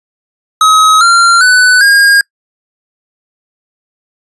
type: tone with pitch steps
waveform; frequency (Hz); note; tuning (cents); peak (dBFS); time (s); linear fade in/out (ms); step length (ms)
square; 1273 / 1380.2 / 1496.5 / 1622.5; D#6 / F6 / F#6 / G#6; +39 / -21 / +19 / -41; -4; 0.61-2.21; 2; 400
effects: noise-tail reverb RT60 0.1 s tail -26 dB re dry + resampled to 24000 Hz